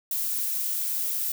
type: noise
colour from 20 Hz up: violet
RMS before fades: -28 dBFS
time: 0.11-1.32 s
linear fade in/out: 2 ms
effects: none